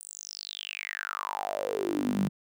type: tone with high-pass filter sweep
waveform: sawtooth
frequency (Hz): 50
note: G1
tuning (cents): +35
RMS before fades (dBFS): -33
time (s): 0-2.29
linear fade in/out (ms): 10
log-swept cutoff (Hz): 9300 to 170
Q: 9.2
effects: none